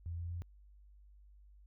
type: tone with pitch steps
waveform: sine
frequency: 84.5 / 85.48 / 86.48 Hz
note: E2 / F2 / F2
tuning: +43 / -37 / -16 cents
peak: -38 dBFS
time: 0.06-0.42 s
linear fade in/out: 0 ms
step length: 120 ms
effects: added 50 Hz sine -57 dBFS peak until 1.66 s